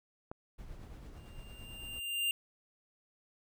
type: click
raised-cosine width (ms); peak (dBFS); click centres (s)
1; -28; 0.315
type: noise with tremolo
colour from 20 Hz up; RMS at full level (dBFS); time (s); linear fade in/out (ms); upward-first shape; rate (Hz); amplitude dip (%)
brown; -47; 0.58-2; 10; triangle; 8.9; 40
type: tone with exponential growth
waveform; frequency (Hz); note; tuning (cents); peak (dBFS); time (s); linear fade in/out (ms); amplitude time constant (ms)
square; 2794; F7; 0; -29; 1.16-2.31; 1; 250
effects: none